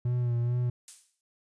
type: tone with vibrato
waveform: triangle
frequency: 121 Hz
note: B2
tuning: 35 cents flat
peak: -23 dBFS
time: 0.05-0.7 s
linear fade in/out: 5 ms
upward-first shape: sine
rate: 2.3 Hz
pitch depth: 34 cents each way
type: noise with exponential decay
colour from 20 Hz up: violet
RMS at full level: -36 dBFS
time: 0.88-1.21 s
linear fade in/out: 1 ms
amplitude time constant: 70 ms
effects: resampled to 22050 Hz